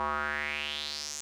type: tone with band-pass filter sweep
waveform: square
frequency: 73.9 Hz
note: D2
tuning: 11 cents sharp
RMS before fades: -34 dBFS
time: 0-1.21 s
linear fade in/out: 0 ms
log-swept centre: 1000 to 7000 Hz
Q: 4.3
effects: none